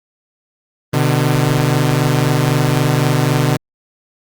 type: tone pair together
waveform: sawtooth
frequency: 126.13 / 150 Hz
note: B2 / D3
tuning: +37 / +37 cents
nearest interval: minor third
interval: 300 cents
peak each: -11 dBFS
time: 0.93-3.57 s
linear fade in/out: 10 ms
effects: Opus 32 kbps

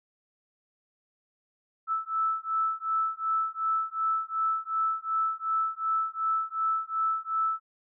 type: beating tone pair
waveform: sine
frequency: 1313 / 1315.7 Hz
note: E6 / E6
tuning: -7 / -4 cents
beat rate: 2.7 Hz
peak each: -29 dBFS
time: 1.87-7.6 s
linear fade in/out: 50 ms
effects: none

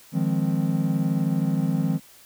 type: chord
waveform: triangle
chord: F minor seventh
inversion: third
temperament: equal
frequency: 155.56 / 174.61 / 207.7 / 261.6 Hz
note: Eb3 / F3 / Ab3 / C4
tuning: 0 / 0 / 0 / 0 cents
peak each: -23 / -23 / -26 / -26 dBFS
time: 0.12-2 s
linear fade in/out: 50 ms
effects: white hiss -51 dBFS RMS until 2.25 s

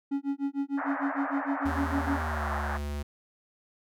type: tone with tremolo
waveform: triangle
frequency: 278.8 Hz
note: C#4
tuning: 10 cents sharp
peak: -23 dBFS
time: 0.11-2.22 s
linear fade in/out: 10 ms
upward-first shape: sine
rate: 6.6 Hz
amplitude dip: 100%
type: band-pass noise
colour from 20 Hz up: pink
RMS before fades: -34 dBFS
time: 0.77-2.78 s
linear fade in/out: 20 ms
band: 610 to 1800 Hz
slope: 48 dB/octave
type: tone with pitch glide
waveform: square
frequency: 79.2 to 72.63 Hz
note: D#2 to D2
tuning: +31 to -19 cents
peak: -32 dBFS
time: 1.65-3.03 s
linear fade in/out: 10 ms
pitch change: -150 cents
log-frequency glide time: 2.2-2.48 s
effects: none

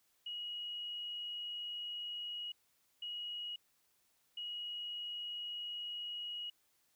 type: tone bursts at uneven times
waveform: sine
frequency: 2900 Hz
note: F#7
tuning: 35 cents flat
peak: -40 dBFS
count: 3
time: 0.26-2.52 / 3.02-3.56 / 4.37-6.5 s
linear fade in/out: 5 ms
effects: white hiss -75 dBFS RMS until 6.95 s

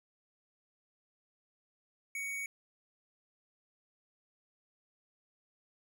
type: tone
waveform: square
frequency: 2238 Hz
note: C#7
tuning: 16 cents sharp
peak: -37 dBFS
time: 2.15-2.46 s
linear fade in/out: 2 ms
effects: none

